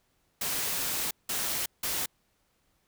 white noise bursts at uneven times, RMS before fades -31 dBFS, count 3, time 0.41-1.11 / 1.29-1.66 / 1.83-2.06 s, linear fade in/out 5 ms, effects pink hiss -72 dBFS RMS until 2.87 s

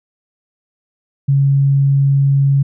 sine tone, 138.59 Hz, C#3, in tune, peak -9 dBFS, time 1.28-2.63 s, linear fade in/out 10 ms, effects none

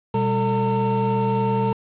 triangle tone cluster, 123 / 199.7 / 445.6 / 911 Hz, B2 / G3 / A4 / A#5, -7 / +32 / +22 / -40 cents, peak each -22 dBFS, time 0.14-1.73 s, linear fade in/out 5 ms, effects resampled to 8000 Hz + 7-bit

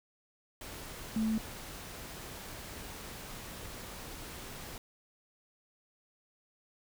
sine tone in noise, 220 Hz, A3, in tune, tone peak -28 dBFS, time 1.16-1.38 s, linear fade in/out 2 ms, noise pink, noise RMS -45 dBFS, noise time 0.61-4.78 s, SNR +14 dB, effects none

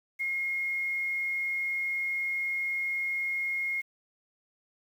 sine tone with quantisation, 2148 Hz, C7, 45 cents sharp, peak -28 dBFS, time 0.19-3.82 s, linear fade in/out 20 ms, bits 9, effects none

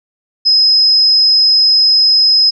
sine tone, 5090 Hz, D#8, 39 cents sharp, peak -6 dBFS, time 0.45-2.51 s, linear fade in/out 20 ms, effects none

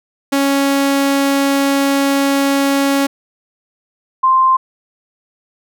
sawtooth / sine tone pair in turn, 277.2 / 1046.6 Hz, C#4 / C6, 0 / 0 cents, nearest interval octave + major seventh, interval 2300 cents, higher second, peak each -8 dBFS, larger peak neither, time 0.32-3.07 / 4.23-4.57 s, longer first, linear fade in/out 10 ms, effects none

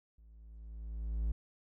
triangle tone with level ramp, 55 Hz, A1, in tune, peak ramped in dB -55 to -27 dBFS, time 0.18-1.32 s, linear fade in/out 5 ms, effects none

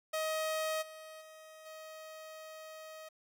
sawtooth tone with level steps, 630 Hz, D#5, 21 cents sharp, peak -29 / -44 / -48 / -43 dBFS, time 0.13-3.09 s, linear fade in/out 10 ms, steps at 0.81 / 1.2 / 1.65 s, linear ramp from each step 20 ms, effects 11-bit

